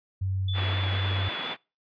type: tone with pitch glide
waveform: sine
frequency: 95.2 to 95.75 Hz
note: F#2 to G2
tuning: +50 to -40 cents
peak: -25 dBFS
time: 0.21-1.29 s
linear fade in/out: 10 ms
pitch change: +10 cents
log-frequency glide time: 0.86-1.07 s
type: tone with vibrato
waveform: sine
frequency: 3434 Hz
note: A7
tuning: 43 cents flat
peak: -34 dBFS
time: 0.48-1.54 s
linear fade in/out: 5 ms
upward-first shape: square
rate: 4.1 Hz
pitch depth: 17 cents each way
type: band-pass noise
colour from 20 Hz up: white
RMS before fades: -35 dBFS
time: 0.53-1.57 s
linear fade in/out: 50 ms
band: 150 to 2800 Hz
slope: 24 dB/octave
effects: noise-tail reverb RT60 0.3 s tail -26 dB re dry + resampled to 11025 Hz